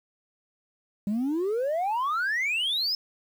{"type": "exponential sweep", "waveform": "sine", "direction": "up", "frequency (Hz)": [196, 5274], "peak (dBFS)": -22, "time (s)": [1.07, 2.95], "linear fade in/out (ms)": 2, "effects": ["tanh soft clip ceiling -23 dBFS", "9-bit"]}